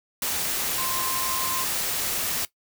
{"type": "tone in noise", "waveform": "sine", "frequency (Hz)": 1046.5, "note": "C6", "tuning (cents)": 0, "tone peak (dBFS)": -31, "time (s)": [0.78, 1.64], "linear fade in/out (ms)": 2, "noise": "white", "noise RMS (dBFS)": -27, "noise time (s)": [0.22, 2.45], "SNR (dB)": -7, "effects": ["noise-tail reverb RT60 0.1 s tail -17 dB re dry"]}